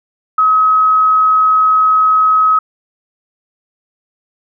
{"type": "tone", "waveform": "sine", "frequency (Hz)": 1275, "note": "D#6", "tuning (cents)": 42, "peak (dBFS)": -7, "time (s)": [0.38, 2.59], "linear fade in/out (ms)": 5, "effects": []}